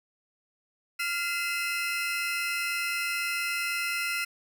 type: tone cluster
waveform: 35% pulse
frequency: 1396 / 2051 / 2586 Hz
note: F6 / C7 / E7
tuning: -1 / -35 / -34 cents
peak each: -31 dBFS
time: 0.99-4.25 s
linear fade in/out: 10 ms
effects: none